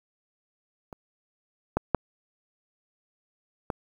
clicks, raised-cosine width 1 ms, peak -26 / -9 / -6 / -14 dBFS, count 4, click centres 0.928 / 1.77 / 1.947 / 3.702 s, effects 8-bit

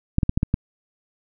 clicks, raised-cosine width 5 ms, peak -6 dBFS, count 6, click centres 0.184 / 0.232 / 0.294 / 0.375 / 0.431 / 0.541 s, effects none

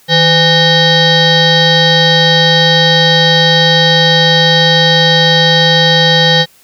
sine tone with frequency modulation, 1847 Hz, A#6, 16 cents flat, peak -5 dBFS, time 0.08-6.46 s, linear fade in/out 50 ms, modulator 669 Hz, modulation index 3.9, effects white hiss -46 dBFS RMS until 6.63 s

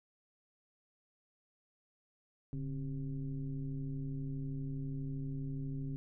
sine tone with frequency modulation, 142.2 Hz, C#3, 45 cents sharp, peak -36 dBFS, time 2.53-5.96 s, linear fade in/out 0 ms, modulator 126 Hz, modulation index 0.95, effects none

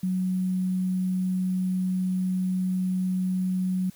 sine tone with sample-and-hold, 185 Hz, F#3, in tune, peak -23 dBFS, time 0.03-3.9 s, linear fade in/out 5 ms, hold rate 11025 Hz, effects white hiss -55 dBFS RMS until 3.95 s

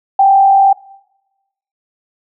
sine tone with frequency modulation, 784 Hz, G5, in tune, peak -5 dBFS, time 0.19-0.73 s, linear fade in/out 5 ms, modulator 41.6 Hz, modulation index 0.43, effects noise-tail reverb RT60 1.0 s tail -23 dB re dry

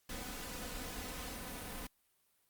pink noise with comb filter, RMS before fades -44 dBFS, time 0.09-1.87 s, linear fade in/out 5 ms, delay 4 ms, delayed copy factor +0.6, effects white hiss -75 dBFS RMS until 2.49 s + Opus 48 kbps

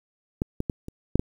clicks, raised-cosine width 3 ms, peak -11 / -13 / -13 / -23 / -6 / -10 dBFS, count 6, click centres 0.419 / 0.604 / 0.698 / 0.884 / 1.156 / 1.195 s, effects 8-bit

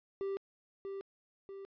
triangle tone with echo, 392 Hz, G4, in tune, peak -32 dBFS, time 0.21-0.37 s, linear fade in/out 0 ms, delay 640 ms, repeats 2, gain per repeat -5 dB, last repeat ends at 1.65 s, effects resampled to 11025 Hz

